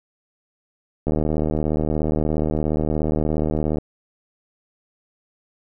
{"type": "click train", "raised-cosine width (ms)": 2, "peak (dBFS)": -9, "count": 210, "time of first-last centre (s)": [1.07, 3.784], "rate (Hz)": 77, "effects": []}